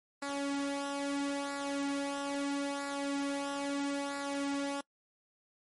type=tone with flanger; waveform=sawtooth; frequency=281.2 Hz; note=C#4; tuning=25 cents sharp; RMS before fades=-35 dBFS; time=0.22-4.81 s; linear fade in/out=5 ms; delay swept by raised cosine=0.32 to 3.12 ms; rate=0.76 Hz; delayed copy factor=-0.65; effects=noise-tail reverb RT60 0.1 s tail -24 dB re dry + MP3 48 kbps